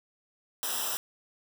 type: noise with comb filter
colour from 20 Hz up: white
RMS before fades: -32 dBFS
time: 0.63-0.97 s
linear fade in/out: 0 ms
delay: 0.45 ms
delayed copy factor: -0.95
effects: none